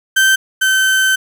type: tone pair in turn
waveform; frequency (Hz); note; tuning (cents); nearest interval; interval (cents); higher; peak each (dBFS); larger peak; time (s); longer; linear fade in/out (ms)
35% pulse; 1553 / 1539.6; G6 / G6; -17 / -32; unison; 15; first; -7 / -9; first; 0.16-0.36 / 0.61-1.16; second; 10
effects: none